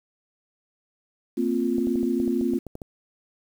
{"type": "chord", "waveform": "sine", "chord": "Bb suspended second", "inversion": "none", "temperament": "equal with one note detuned", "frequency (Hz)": [230.5, 261.6, 349.2], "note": ["Bb3", "C4", "F4"], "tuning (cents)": [-19, 0, 0], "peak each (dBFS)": [-26, -25, -26], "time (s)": [1.37, 2.59], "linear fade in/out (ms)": 10}
{"type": "clicks", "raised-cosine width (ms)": 2, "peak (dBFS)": -23, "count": 11, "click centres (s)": [1.783, 1.871, 1.957, 2.031, 2.201, 2.278, 2.412, 2.536, 2.667, 2.754, 2.818]}
{"effects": ["8-bit"]}